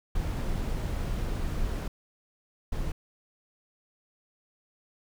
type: noise bursts at uneven times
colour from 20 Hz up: brown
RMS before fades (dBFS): -30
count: 2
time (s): 0.15-1.88 / 2.72-2.92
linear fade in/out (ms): 5
effects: none